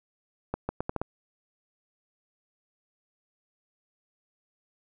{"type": "accelerating click train", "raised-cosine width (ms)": 1, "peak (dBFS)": -15, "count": 6, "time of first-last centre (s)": [0.54, 1.016], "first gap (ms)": 150, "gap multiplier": 0.77, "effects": []}